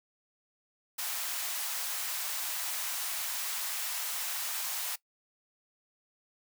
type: high-pass noise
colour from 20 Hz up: white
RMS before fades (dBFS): -35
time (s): 0.98-4.96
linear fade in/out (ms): 10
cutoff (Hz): 690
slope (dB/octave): 24
effects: noise-tail reverb RT60 0.1 s tail -20 dB re dry